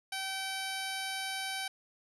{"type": "tone with low-pass filter", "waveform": "10% pulse", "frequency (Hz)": 770, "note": "G5", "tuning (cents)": -31, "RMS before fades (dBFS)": -37, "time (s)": [0.12, 1.68], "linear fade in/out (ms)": 5, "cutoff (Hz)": 9300, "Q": 1.9, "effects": []}